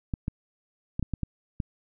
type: clicks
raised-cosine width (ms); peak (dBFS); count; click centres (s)
5; -16; 7; 0.138 / 0.281 / 0.995 / 1.027 / 1.137 / 1.233 / 1.602
effects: none